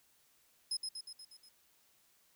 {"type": "tone with echo", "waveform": "35% pulse", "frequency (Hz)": 5120, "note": "D#8", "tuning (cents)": 49, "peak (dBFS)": -31, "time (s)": [0.71, 0.77], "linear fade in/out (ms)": 5, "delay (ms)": 120, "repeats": 6, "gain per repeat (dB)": -4, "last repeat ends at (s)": 1.49, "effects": ["white hiss -70 dBFS RMS until 2.35 s"]}